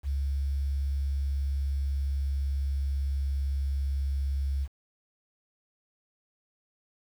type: tone with pitch glide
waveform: sine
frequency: 69.3 to 68.78 Hz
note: C#2 to C#2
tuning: 0 to -13 cents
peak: -26 dBFS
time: 0.03-4.68 s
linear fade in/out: 50 ms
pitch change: -13 cents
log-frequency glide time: 0.75-3.8 s
effects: 9-bit